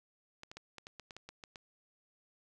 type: clicks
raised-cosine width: 0.2 ms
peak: -30 dBFS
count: 11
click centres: 0.434 / 0.515 / 0.57 / 0.783 / 0.869 / 0.997 / 1.108 / 1.166 / 1.29 / 1.438 / 1.558 s
effects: none